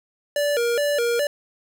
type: tone with vibrato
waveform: square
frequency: 524 Hz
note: C5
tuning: 2 cents sharp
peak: -20 dBFS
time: 0.36-1.27 s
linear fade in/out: 2 ms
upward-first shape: square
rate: 2.4 Hz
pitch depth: 180 cents each way
effects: none